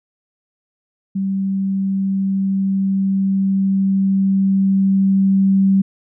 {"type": "tone with level ramp", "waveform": "sine", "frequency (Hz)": 193.8, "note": "G3", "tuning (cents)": -20, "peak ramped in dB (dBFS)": [-17, -10], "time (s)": [1.15, 5.82], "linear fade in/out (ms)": 10, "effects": []}